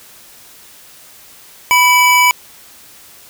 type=tone pair together; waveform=square; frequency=987.8 / 2293 Hz; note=B5 / D7; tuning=0 / -42 cents; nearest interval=octave + minor third; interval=1458 cents; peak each=-11 dBFS; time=1.71-2.31 s; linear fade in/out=0 ms; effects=white hiss -41 dBFS RMS until 3.29 s